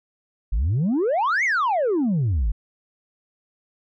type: exponential two-way sweep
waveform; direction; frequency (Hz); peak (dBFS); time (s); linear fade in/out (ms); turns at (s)
sine; up then down; 45 to 2252 to 45; -16; 0.52-2.52; 10; 1.44
effects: tanh soft clip ceiling -17 dBFS